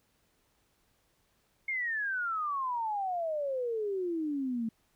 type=exponential sweep; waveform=sine; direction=down; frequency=2172 to 220 Hz; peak=-30 dBFS; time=1.68-4.69 s; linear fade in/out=5 ms; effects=pink hiss -72 dBFS RMS until 4.95 s